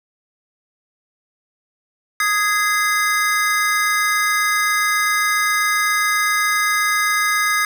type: chord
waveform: square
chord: Ab major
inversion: second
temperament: equal with one note detuned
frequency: 1244.5 / 1661.2 / 2065 Hz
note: Eb6 / Ab6 / C7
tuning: 0 / 0 / -23 cents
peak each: -21 dBFS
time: 2.2-7.65 s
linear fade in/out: 2 ms
effects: none